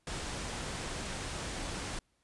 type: low-pass noise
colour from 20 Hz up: pink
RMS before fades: -39 dBFS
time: 0.07-1.99 s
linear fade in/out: 2 ms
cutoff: 9800 Hz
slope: 48 dB/octave
effects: pink hiss -75 dBFS RMS until 2.23 s + resampled to 24000 Hz